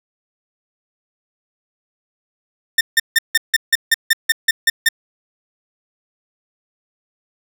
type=tone bursts; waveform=sawtooth; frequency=1810 Hz; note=A6; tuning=48 cents sharp; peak=-6 dBFS; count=12; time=2.78-4.888 s; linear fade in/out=5 ms; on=29 ms; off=160 ms; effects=none